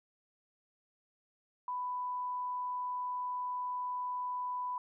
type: tone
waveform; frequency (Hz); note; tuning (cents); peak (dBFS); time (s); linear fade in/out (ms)
sine; 994; B5; +11; -34; 1.68-4.78; 2
effects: none